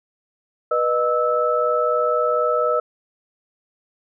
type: tone cluster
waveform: sine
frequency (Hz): 489 / 613 / 1308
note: B4 / D#5 / E6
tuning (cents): -17 / -26 / -14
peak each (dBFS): -21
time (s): 0.71-2.8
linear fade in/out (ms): 5
effects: none